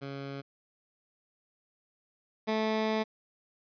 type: tone pair in turn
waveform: 15% pulse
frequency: 138.59 / 218.3 Hz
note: C#3 / A3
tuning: 0 / -13 cents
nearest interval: minor sixth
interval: 787 cents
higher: second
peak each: -31 / -21 dBFS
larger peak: second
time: 0.01-0.42 / 2.47-3.04 s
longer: second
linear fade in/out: 20 ms
effects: resampled to 11025 Hz